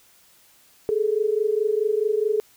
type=tone pair together; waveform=sine; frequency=415.3 / 440 Hz; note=G#4 / A4; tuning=0 / 0 cents; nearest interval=minor second; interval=100 cents; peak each=-22 dBFS; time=0.89-2.4 s; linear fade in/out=0 ms; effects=white hiss -56 dBFS RMS until 2.56 s